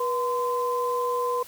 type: tone pair together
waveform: sine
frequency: 486.1 / 1027.7 Hz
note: B4 / C6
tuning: -28 / -31 cents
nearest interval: octave + minor second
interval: 1297 cents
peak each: -26 dBFS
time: 0-1.43 s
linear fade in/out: 5 ms
effects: white hiss -46 dBFS RMS until 1.47 s